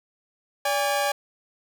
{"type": "tone pair together", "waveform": "sawtooth", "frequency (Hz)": [575.6, 814], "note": ["D5", "G#5"], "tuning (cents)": [-35, -35], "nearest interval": "tritone", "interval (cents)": 600, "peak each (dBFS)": -21, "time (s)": [0.65, 1.12], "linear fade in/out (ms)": 5, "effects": []}